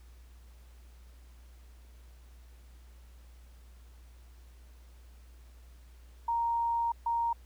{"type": "tone bursts at uneven times", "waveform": "sine", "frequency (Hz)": 932.3, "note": "A#5", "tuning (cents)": 0, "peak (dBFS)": -27, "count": 2, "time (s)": [[6.28, 6.92], [7.06, 7.33]], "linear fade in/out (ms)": 5, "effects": ["added 60 Hz sine -51 dBFS peak until 7.45 s", "pink hiss -65 dBFS RMS until 7.45 s"]}